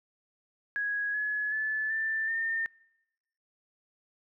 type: tone with pitch steps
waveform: sine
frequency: 1661.2 / 1698.1 / 1735.7 / 1774.3 / 1813.6 Hz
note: G#6 / G#6 / A6 / A6 / A#6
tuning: 0 / +38 / -24 / +14 / -48 cents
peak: -28 dBFS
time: 0.76-2.66 s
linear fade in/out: 0 ms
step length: 380 ms
effects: noise-tail reverb RT60 1.0 s tail -26 dB re dry